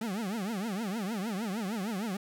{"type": "tone with vibrato", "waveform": "40% pulse", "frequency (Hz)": 207.7, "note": "G#3", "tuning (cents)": 0, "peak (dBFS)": -31, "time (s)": [0.01, 2.17], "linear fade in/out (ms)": 5, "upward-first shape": "triangle", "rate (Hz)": 6.5, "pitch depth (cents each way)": 270, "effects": []}